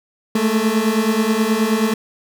30% pulse beating tone pair, 214.3 / 223.7 Hz, A3 / A3, -45 / +29 cents, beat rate 9.4 Hz, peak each -16 / -15 dBFS, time 0.35-1.94 s, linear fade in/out 5 ms, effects none

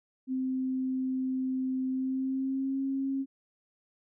sine tone with pitch glide, 260 to 270.3 Hz, C4 to C#4, -11 to -44 cents, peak -28 dBFS, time 0.27-3.26 s, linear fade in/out 50 ms, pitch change +67 cents, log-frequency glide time 1.89-2.82 s, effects none

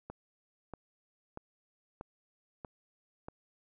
click train, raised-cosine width 1 ms, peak -28 dBFS, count 6, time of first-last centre 0.1-3.285 s, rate 1.57 Hz, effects none

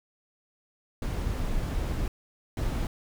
brown noise bursts at uneven times, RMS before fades -29 dBFS, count 2, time 1.02-2.08 / 2.57-2.87 s, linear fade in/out 2 ms, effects none

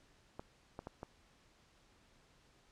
clicks, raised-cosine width 1 ms, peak -30 dBFS, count 4, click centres 0.395 / 0.791 / 0.871 / 1.031 s, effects pink hiss -68 dBFS RMS until 2.71 s + low-pass 7000 Hz 12 dB/octave

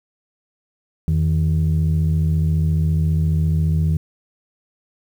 sine tone pair together, 84 / 158.57 Hz, E2 / D#3, +33 / +33 cents, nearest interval major seventh, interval 1100 cents, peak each -16 dBFS, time 1.08-3.97 s, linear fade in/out 0 ms, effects tanh soft clip ceiling -11 dBFS + 8-bit

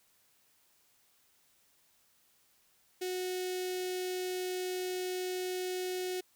sawtooth tone with notch filter, 366.7 Hz, F#4, 15 cents flat, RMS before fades -36 dBFS, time 3.01-6.21 s, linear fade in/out 10 ms, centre 1100 Hz, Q 0.59, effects white hiss -69 dBFS RMS until 6.35 s

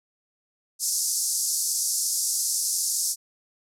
pink band-pass noise, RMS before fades -26 dBFS, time 0.79-3.16 s, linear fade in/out 50 ms, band 5100 to 12000 Hz, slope 48 dB/octave, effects none

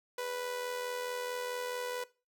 sawtooth tone with amplitude modulation, 493.9 Hz, B4, in tune, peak -29 dBFS, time 0.18-2.04 s, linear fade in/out 5 ms, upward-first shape sine, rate 84.6 Hz, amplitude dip 45%, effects noise-tail reverb RT60 0.3 s tail -19 dB re dry

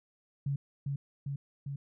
sine tone with echo, 139.9 Hz, C#3, 16 cents sharp, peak -29 dBFS, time 0.46-0.56 s, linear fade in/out 5 ms, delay 400 ms, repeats 3, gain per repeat -2 dB, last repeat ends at 1.76 s, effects none

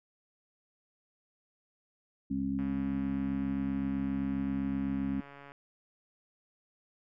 harmonic tone, 67.7 Hz, C#2, 40 cents flat, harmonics 1 / 2 / 3 / 4, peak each -43 / -44 / -34 / -32 dBFS, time 2.3-5.21 s, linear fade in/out 10 ms
click train, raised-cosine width 0.5 ms, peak -35 dBFS, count 414, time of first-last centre 2.59-5.519 s, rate 141 Hz
effects none

